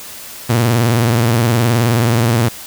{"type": "tone with vibrato", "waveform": "sawtooth", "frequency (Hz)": 116.54, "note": "A#2", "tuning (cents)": 0, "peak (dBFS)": -7, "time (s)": [0.49, 2.49], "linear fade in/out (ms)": 10, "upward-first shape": "triangle", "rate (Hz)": 19, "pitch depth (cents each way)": 140, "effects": ["white hiss -32 dBFS RMS until 2.66 s"]}